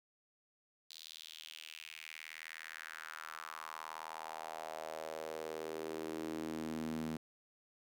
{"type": "tone with high-pass filter sweep", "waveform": "sawtooth", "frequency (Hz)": 79.4, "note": "D#2", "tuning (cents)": 36, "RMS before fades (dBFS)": -45, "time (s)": [0.9, 7.17], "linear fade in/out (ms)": 5, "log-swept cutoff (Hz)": [4100, 210], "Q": 3.5, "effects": []}